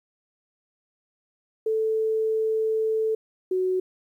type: tone pair in turn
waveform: sine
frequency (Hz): 440 / 370.9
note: A4 / F#4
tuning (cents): 0 / +4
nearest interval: minor third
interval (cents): 296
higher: first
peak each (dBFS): -21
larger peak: neither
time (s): 1.66-3.15 / 3.51-3.8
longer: first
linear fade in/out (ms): 5
effects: 10-bit